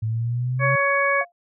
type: linear sweep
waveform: sine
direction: up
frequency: 108.9 to 134.8 Hz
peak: -21 dBFS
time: 0.02-0.76 s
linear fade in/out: 10 ms
type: harmonic tone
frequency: 559 Hz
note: C#5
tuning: 14 cents sharp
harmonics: 1 / 2 / 3 / 4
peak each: -23 / -23 / -23 / -23 dBFS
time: 0.59-1.25 s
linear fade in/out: 50 ms
type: tone with exponential decay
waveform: sine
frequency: 698 Hz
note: F5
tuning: 1 cent flat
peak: -25 dBFS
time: 1.21-1.32 s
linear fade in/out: 1 ms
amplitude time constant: 23 ms
effects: none